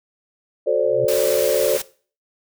sine chord, D dominant seventh, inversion first, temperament just, 367.1 / 440.5 / 528.6 / 587.3 Hz, F#4 / A4 / C5 / D5, -14 / +2 / +18 / 0 cents, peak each -25 / -21 / -20 / -20 dBFS, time 0.66-1.78 s, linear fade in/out 20 ms
sine tone with exponential growth, 129.3 Hz, C3, 20 cents flat, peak -24 dBFS, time 0.78-1.05 s, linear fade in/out 5 ms, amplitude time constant 57 ms
white noise, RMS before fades -27 dBFS, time 1.08-1.82 s, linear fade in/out 5 ms
effects noise-tail reverb RT60 0.4 s tail -19 dB re dry

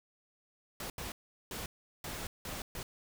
pink noise bursts at uneven times, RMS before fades -41 dBFS, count 6, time 0.8-0.9 / 0.98-1.12 / 1.51-1.66 / 2.04-2.27 / 2.45-2.62 / 2.75-2.83 s, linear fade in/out 2 ms, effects none

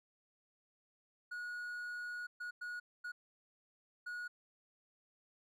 triangle tone bursts at uneven times, 1453 Hz, F#6, 32 cents flat, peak -39 dBFS, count 5, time 1.31-2.27 / 2.4-2.51 / 2.61-2.8 / 3.04-3.12 / 4.06-4.28 s, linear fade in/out 10 ms, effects none

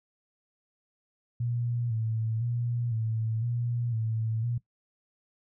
sine tone with vibrato, 115.5 Hz, A#2, 16 cents flat, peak -27 dBFS, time 1.4-4.58 s, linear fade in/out 5 ms, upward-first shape square, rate 0.99 Hz, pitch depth 59 cents each way, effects noise-tail reverb RT60 0.1 s tail -18 dB re dry

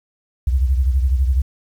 sine beating tone pair, 64.2 / 76.2 Hz, C2 / D#2, -32 / -36 cents, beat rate 12 Hz, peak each -14 / -22 dBFS, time 0.47-1.42 s, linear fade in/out 5 ms, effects 8-bit

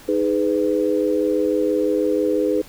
sine chord, G# minor, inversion second, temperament equal with one note detuned, 311.1 / 415.3 / 501.4 Hz, D#4 / G#4 / B4, 0 / 0 / +26 cents, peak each -21 dBFS, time 0.08-2.62 s, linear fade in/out 10 ms, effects pink hiss -44 dBFS RMS until 2.68 s

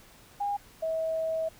sine tone pair in turn, 812 / 644.5 Hz, G#5 / E5, -39 / -39 cents, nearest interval major third, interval 400 cents, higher first, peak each -27 dBFS, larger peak neither, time 0.4-0.57 / 0.82-1.49 s, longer second, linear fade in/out 10 ms, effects pink hiss -55 dBFS RMS until 1.59 s

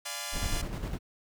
5% pulse chord, D diminished seventh, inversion none, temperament equal with one note detuned, 587.3 / 698.5 / 830.6 / 1008.5 Hz, D5 / F5 / Ab5 / Cb6, 0 / 0 / 0 / +36 cents, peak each -29 dBFS, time 0.05-0.62 s, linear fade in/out 10 ms
brown noise with tremolo, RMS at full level -31 dBFS, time 0.32-0.99 s, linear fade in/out 50 ms, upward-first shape square, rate 9.8 Hz, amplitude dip 45%
effects none

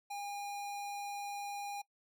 square tone, 811 Hz, G#5, 41 cents flat, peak -40 dBFS, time 0.1-1.82 s, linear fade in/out 10 ms, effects noise-tail reverb RT60 0.1 s tail -21 dB re dry

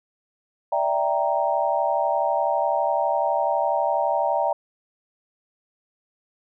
sine chord, E half-diminished seventh, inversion third, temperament equal, 587.3 / 659.3 / 784 / 932.3 Hz, D5 / E5 / G5 / Bb5, 0 / 0 / 0 / 0 cents, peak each -25 dBFS, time 0.72-4.53 s, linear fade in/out 5 ms, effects none

